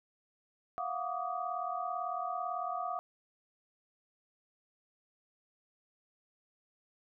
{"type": "tone cluster", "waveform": "sine", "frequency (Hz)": [687, 725, 1156, 1236], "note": ["F5", "F#5", "D6", "D#6"], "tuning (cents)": [-29, -35, -28, -12], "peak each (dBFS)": [-40, -38, -40, -40], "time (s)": [0.78, 2.99], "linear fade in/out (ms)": 0, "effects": []}